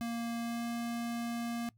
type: tone with pitch glide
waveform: square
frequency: 233.1 to 234.7 Hz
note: A#3 to A#3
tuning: 0 to +12 cents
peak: -35 dBFS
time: 0.01-1.69 s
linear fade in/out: 0 ms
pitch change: +12 cents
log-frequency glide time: 0.41-0.65 s
effects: noise-tail reverb RT60 0.1 s tail -21 dB re dry + added 111 Hz sine -63 dBFS peak until 1.77 s